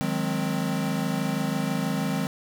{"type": "chord", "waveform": "square", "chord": "Ab dominant seventh", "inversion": "second", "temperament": "equal with one note detuned", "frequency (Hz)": [155.56, 181.29, 207.7, 261.6], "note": ["Eb3", "Gb3", "Ab3", "C4"], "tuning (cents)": [0, -35, 0, 0], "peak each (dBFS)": -31, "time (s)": [0.01, 2.27], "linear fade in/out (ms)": 0, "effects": []}